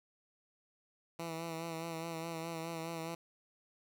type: tone with vibrato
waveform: 10% pulse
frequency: 164.81 Hz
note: E3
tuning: in tune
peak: -31 dBFS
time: 1.19-3.15 s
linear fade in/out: 5 ms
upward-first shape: sine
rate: 4.8 Hz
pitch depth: 35 cents each way
effects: none